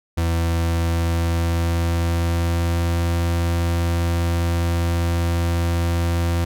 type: tone with pitch glide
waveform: 40% pulse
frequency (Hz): 83.6 to 85.11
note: E2 to F2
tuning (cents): +25 to -44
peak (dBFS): -17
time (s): 0.17-6.45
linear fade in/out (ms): 10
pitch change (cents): +31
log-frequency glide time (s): 0.38-3.06
effects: none